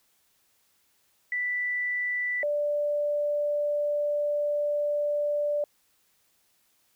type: tone pair in turn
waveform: sine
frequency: 1975.5 / 587.3 Hz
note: B6 / D5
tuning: 0 / 0 cents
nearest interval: octave + major sixth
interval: 2100 cents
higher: first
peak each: -26 / -24 dBFS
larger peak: second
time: 1.32-2.43 / 2.43-5.64 s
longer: second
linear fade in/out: 2 ms
effects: white hiss -68 dBFS RMS until 6.95 s